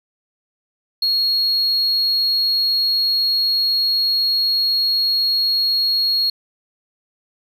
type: tone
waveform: triangle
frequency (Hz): 4302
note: C8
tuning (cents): +47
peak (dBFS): -13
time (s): 1.02-6.3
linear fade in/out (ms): 5
effects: tanh soft clip ceiling -10 dBFS